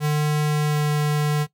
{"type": "tone with pitch glide", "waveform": "square", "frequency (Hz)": [150.1, 149.15], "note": ["D3", "D3"], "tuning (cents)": [38, 27], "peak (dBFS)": -19, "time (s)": [0, 1.47], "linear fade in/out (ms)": 50, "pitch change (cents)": -11, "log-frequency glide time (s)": [0.52, 0.93], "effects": ["noise-tail reverb RT60 0.1 s tail -17 dB re dry"]}